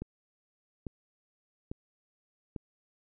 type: click train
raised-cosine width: 3 ms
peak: -24 dBFS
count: 4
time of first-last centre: 0.02-2.562 s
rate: 1.18 Hz
effects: none